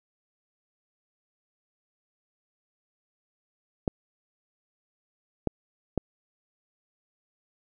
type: clicks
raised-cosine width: 2 ms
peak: -11 dBFS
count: 3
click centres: 3.878 / 5.473 / 5.977 s
effects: none